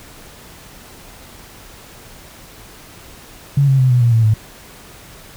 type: tone with pitch steps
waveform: sine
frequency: 140.6 / 134.72 / 129.08 / 123.68 / 118.5 / 113.54 / 108.79 Hz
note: C#3 / C#3 / C3 / B2 / A#2 / A#2 / A2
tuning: +25 / -49 / -23 / +3 / +29 / -45 / -19 cents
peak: -9 dBFS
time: 3.57-4.34 s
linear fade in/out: 5 ms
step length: 110 ms
effects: pink hiss -40 dBFS RMS until 5.36 s